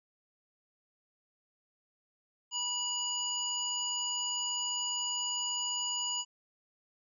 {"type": "harmonic tone with a mistuned harmonic", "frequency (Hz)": 972, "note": "B5", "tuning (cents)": -28, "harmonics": [1, 3, 5, 7], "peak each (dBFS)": [-42, -35, -43, -35], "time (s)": [2.51, 6.25], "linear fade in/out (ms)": 50, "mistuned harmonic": 7, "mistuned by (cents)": 23, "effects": []}